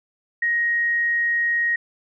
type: tone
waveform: sine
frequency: 1879 Hz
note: A#6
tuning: 13 cents sharp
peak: -18 dBFS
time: 0.42-1.76 s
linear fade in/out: 5 ms
effects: none